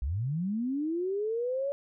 sine linear sweep, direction up, 56.6 to 570 Hz, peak -28 dBFS, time 0.02-1.72 s, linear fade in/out 0 ms, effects none

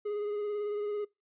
triangle tone with vibrato, 415.3 Hz, G#4, in tune, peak -29 dBFS, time 0.05-1.05 s, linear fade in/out 10 ms, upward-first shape sine, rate 18 Hz, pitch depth 23 cents each way, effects noise-tail reverb RT60 0.2 s tail -23 dB re dry + resampled to 8000 Hz

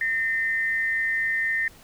sine tone pair together, 1826 / 2050 Hz, A#6 / C7, -36 / -36 cents, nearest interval major second, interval 200 cents, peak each -23 / -28 dBFS, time 0.01-1.68 s, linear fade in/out 2 ms, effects pink hiss -51 dBFS RMS until 1.83 s

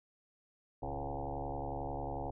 sine tone with frequency modulation, 415.3 Hz, G#4, in tune, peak -36 dBFS, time 0.82-2.31 s, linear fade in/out 10 ms, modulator 71.1 Hz, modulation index 6.2, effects none

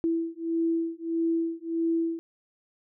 sine beating tone pair, 330 / 331.6 Hz, E4 / E4, +2 / +10 cents, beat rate 1.6 Hz, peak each -28 dBFS, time 0.04-2.19 s, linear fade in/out 0 ms, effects none

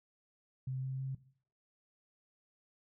sine tone with pitch steps, 130.81 / 132.02 / 133.25 Hz, C3 / C3 / C3, 0 / +16 / +32 cents, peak -35 dBFS, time 0.67-1.15 s, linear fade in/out 5 ms, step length 160 ms, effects noise-tail reverb RT60 0.5 s tail -17 dB re dry

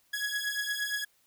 sawtooth beating tone pair, 1668 / 1676.6 Hz, G#6 / G#6, +7 / +16 cents, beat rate 8.6 Hz, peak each -30 dBFS, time 0.13-1.05 s, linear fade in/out 10 ms, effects white hiss -68 dBFS RMS until 1.26 s

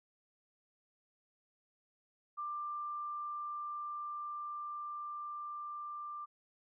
sine tone with level ramp, 1186 Hz, D6, 17 cents sharp, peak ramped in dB -37 to -41 dBFS, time 2.37-6.26 s, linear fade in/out 20 ms, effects none

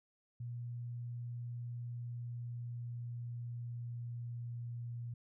sine tone with pitch glide, 120 to 118.96 Hz, B2 to A#2, -49 to +36 cents, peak -40 dBFS, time 0.4-5.14 s, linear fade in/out 5 ms, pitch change -15 cents, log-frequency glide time 1.94-4.9 s, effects none

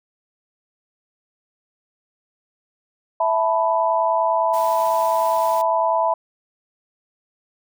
sine chord, E suspended fourth, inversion none, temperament just, 659.3 / 879 / 988.9 Hz, E5 / A5 / B5, 0 / -2 / +2 cents, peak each -20 / -22 / -20 dBFS, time 3.2-6.14 s, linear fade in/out 5 ms
white noise, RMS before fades -38 dBFS, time 4.53-5.62 s, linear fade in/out 10 ms
effects none

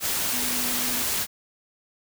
sine tone in noise, 246.9 Hz, B3, in tune, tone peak -35 dBFS, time 0.3-1.05 s, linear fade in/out 50 ms, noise white, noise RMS -26 dBFS, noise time 0-1.27 s, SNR -12 dB, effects none

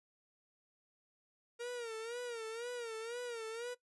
45% pulse tone with vibrato, 466.2 Hz, A#4, in tune, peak -40 dBFS, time 1.59-3.75 s, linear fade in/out 20 ms, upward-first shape sine, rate 2 Hz, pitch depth 95 cents each way, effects noise-tail reverb RT60 0.1 s tail -17 dB re dry + resampled to 24000 Hz

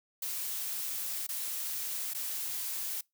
blue noise with dropouts, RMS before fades -36 dBFS, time 0.22-3.01 s, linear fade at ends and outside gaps 5 ms, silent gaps 1.268-1.289 / 2.136-2.146 s, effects noise-tail reverb RT60 0.2 s tail -25 dB re dry

